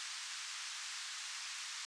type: band-pass noise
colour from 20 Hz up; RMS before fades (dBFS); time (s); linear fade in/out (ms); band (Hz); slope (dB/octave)
white; -45; 0-1.85; 0; 1100 to 7100; 24
effects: resampled to 22050 Hz